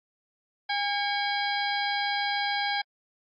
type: harmonic tone with a mistuned harmonic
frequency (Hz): 812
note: G#5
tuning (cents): -39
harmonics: 1 / 2 / 3 / 4 / 5 / 6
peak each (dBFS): -29 / -32 / -34 / -35 / -36 / -37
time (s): 0.69-2.82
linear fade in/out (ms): 10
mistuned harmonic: 3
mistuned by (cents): -140
effects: AAC 48 kbps